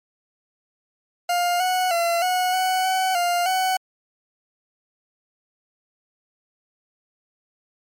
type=tone with pitch steps; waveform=40% pulse; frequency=704 / 737 / 681 / 733 / 745 / 752 / 701 / 750 Hz; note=F5 / F#5 / F5 / F#5 / F#5 / F#5 / F5 / F#5; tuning=+14 / -7 / -44 / -16 / +12 / +28 / +6 / +23 cents; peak=-18 dBFS; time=1.29-3.77 s; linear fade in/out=5 ms; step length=310 ms; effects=MP3 64 kbps